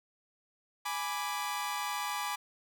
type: chord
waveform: sawtooth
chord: G# diminished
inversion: none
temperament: equal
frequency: 830.6 / 987.8 / 1174.7 Hz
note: G#5 / B5 / D6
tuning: 0 / 0 / 0 cents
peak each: -34 dBFS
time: 0.85-2.36 s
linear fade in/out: 10 ms
effects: none